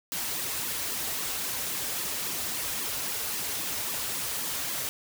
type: noise with flanger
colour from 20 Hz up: white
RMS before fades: -32 dBFS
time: 0.12-4.89 s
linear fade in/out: 0 ms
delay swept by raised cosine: 1.3 to 6 ms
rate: 3.7 Hz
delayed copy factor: -0.85
effects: none